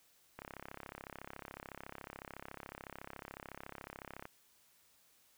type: click train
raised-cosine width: 0.5 ms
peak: -30 dBFS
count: 132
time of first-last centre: 0.39-4.254 s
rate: 33.9 Hz
effects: white hiss -69 dBFS RMS until 5.37 s

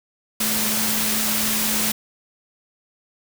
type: tone in noise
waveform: sine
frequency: 216.3 Hz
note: A3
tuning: 29 cents flat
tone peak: -28 dBFS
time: 0.4-1.92 s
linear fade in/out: 5 ms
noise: white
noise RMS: -22 dBFS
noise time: 0.4-1.92 s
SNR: -9 dB
effects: none

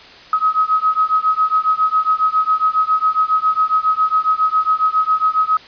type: beating tone pair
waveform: sine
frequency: 1268 / 1275.3 Hz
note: D#6 / D#6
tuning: +32 / +42 cents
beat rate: 7.3 Hz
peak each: -16 dBFS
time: 0.33-5.57 s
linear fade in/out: 2 ms
effects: white hiss -40 dBFS RMS until 5.67 s + resampled to 11025 Hz

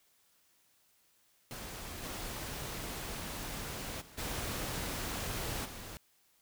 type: noise with level steps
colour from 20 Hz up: pink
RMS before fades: -44 / -41 / -55 / -38 / -46 dBFS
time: 1.51-5.97 s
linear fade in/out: 0 ms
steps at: 2.02 / 4 / 4.17 / 5.64 s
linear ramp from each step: 20 ms
effects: white hiss -70 dBFS RMS until 6.41 s

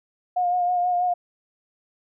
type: tone with vibrato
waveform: sine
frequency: 715 Hz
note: F5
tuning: 41 cents sharp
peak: -19 dBFS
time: 0.36-1.14 s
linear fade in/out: 10 ms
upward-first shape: sine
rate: 6.2 Hz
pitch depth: 26 cents each way
effects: none

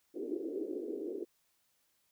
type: band-pass noise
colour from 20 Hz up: white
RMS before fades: -39 dBFS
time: 0.14-1.25 s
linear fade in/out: 20 ms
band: 290 to 440 Hz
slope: 48 dB/octave
effects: white hiss -75 dBFS RMS until 2.11 s

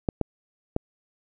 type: clicks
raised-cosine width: 2 ms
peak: -10 dBFS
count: 3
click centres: 0.088 / 0.213 / 0.764 s
effects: none

